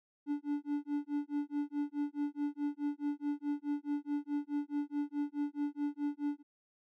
triangle tone with tremolo, 290.4 Hz, D4, 19 cents flat, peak -28 dBFS, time 0.26-6.43 s, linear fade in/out 50 ms, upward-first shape sine, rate 4.7 Hz, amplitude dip 100%, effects none

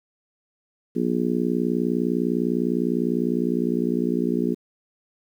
harmonic tone, 59.9 Hz, A#1, 48 cents sharp, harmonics 3 / 4 / 5 / 6 / 7, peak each -27 / -24 / -28 / -27 / -29 dBFS, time 0.95-4.55 s, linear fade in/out 20 ms, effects 9-bit

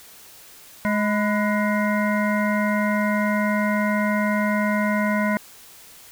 harmonic tone with a mistuned harmonic, 210 Hz, G#3, 19 cents sharp, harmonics 1 / 3 / 5 / 7 / 9 / 10, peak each -21 / -26 / -28 / -29 / -31 / -31 dBFS, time 0.85-5.37 s, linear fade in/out 0 ms, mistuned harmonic 5, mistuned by -78 cents, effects white hiss -46 dBFS RMS until 6.11 s

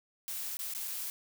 blue noise with dropouts, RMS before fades -38 dBFS, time 0.28-1.1 s, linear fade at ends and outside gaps 0 ms, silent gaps 0.57-0.591 / 0.737-0.749 / 0.875-0.879 s, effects none

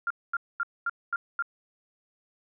sine tone bursts, 1394 Hz, F6, 4 cents flat, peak -25 dBFS, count 6, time 0.07-1.424 s, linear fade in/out 2 ms, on 34 ms, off 230 ms, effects none

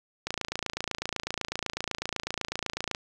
click train, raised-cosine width 0.2 ms, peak -13 dBFS, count 76, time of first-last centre 0.27-2.949 s, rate 28 Hz, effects none

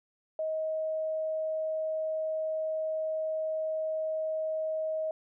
sine tone, 631 Hz, D#5, 24 cents sharp, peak -29 dBFS, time 0.39-5.11 s, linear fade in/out 2 ms, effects none

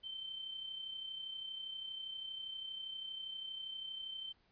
sine tone with amplitude modulation, 3100 Hz, G7, 20 cents flat, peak -40 dBFS, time 0.03-4.33 s, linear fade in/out 20 ms, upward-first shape sine, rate 32.5 Hz, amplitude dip 50%, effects pink hiss -73 dBFS RMS until 4.51 s + resampled to 11025 Hz

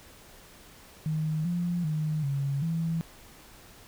sine tone with pitch steps, 156 / 174.3 / 154.2 / 139.1 / 164.4 Hz, D#3 / F3 / D#3 / C#3 / E3, +5 / -3 / -15 / +6 / -4 cents, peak -26 dBFS, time 1.06-3.01 s, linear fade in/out 0 ms, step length 390 ms, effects pink hiss -52 dBFS RMS until 3.87 s

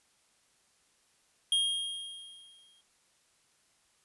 square tone with exponential decay, 3241 Hz, G#7, 43 cents flat, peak -24 dBFS, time 1.52-2.81 s, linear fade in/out 2 ms, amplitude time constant 280 ms, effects white hiss -69 dBFS RMS until 4.04 s + resampled to 24000 Hz

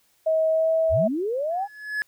sine tone with pitch glide, 638 to 646.9 Hz, D#5 to E5, +43 to -33 cents, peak -18 dBFS, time 0.26-1.08 s, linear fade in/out 10 ms, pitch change +24 cents, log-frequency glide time 0.5-0.71 s
sine linear sweep, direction up, 46.37 to 831 Hz, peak -23 dBFS, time 0.89-1.68 s, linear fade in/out 50 ms
triangle tone with exponential growth, 1703 Hz, G#6, 43 cents sharp, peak -19 dBFS, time 1.51-2.02 s, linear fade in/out 0 ms, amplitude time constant 110 ms
effects white hiss -64 dBFS RMS until 2.07 s

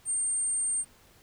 sine tone, 8710 Hz, C#9, 31 cents flat, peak -26 dBFS, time 0.05-0.85 s, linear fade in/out 50 ms, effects pink hiss -59 dBFS RMS until 1.22 s

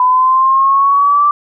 sine exponential sweep, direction up, 1000 to 1174.7 Hz, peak -7 dBFS, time 0-1.31 s, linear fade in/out 2 ms, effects none

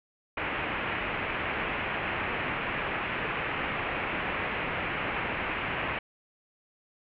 white low-pass noise, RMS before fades -32 dBFS, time 0.37-5.99 s, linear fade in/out 5 ms, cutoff 2700 Hz, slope 48 dB/octave, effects none

